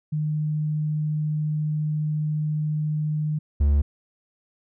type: tone pair in turn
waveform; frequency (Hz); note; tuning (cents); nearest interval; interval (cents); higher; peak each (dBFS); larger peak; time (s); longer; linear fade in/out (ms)
sine / triangle; 152.4 / 71.92; D#3 / D2; -36 / -36; octave + minor second; 1300; first; -22 / -14; second; 0.12-3.39 / 3.6-3.82; first; 10
effects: none